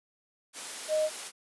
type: tone in noise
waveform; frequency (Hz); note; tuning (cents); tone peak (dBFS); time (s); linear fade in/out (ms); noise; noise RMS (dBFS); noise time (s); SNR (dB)
sine; 620; D#5; -6; -24; 0.88-1.1; 50; white; -39; 0.53-1.32; +12
effects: high-pass 300 Hz 12 dB/octave + resampled to 24000 Hz